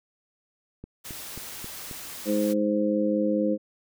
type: click train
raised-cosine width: 3 ms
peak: -26 dBFS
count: 5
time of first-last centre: 0.84-1.912 s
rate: 3.73 Hz
type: noise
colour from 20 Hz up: white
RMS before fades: -39 dBFS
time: 1.04-2.54 s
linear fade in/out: 20 ms
type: harmonic tone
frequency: 104.4 Hz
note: G#2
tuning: 10 cents sharp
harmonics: 2 / 3 / 4 / 5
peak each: -26 / -26 / -35 / -26 dBFS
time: 2.25-3.58 s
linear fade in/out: 50 ms
effects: none